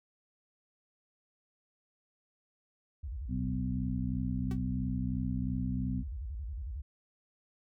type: tone with vibrato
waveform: sine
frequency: 63 Hz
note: B1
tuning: 35 cents sharp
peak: -36 dBFS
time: 3.03-6.82 s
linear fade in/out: 10 ms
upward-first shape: square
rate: 11 Hz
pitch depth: 290 cents each way
type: harmonic tone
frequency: 63 Hz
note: B1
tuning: 35 cents sharp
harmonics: 2 / 3 / 4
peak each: -36 / -36 / -36 dBFS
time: 3.28-6.04 s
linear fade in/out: 50 ms
type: tone with exponential decay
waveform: sawtooth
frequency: 380.7 Hz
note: F#4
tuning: 49 cents sharp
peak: -37 dBFS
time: 4.51-4.59 s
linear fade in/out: 2 ms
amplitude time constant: 17 ms
effects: none